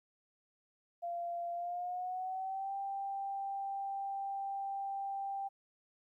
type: tone with pitch glide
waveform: sine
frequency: 690 to 788 Hz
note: F5 to G5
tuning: -21 to +9 cents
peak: -36 dBFS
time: 1.02-5.49 s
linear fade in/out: 20 ms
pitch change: +230 cents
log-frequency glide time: 1.53-2.74 s
effects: 13-bit